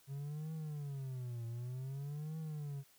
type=tone with vibrato; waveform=triangle; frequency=135.8 Hz; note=C#3; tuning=35 cents flat; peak=-38 dBFS; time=0.07-2.84 s; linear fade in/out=50 ms; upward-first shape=triangle; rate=0.54 Hz; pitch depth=290 cents each way; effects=white hiss -67 dBFS RMS until 2.98 s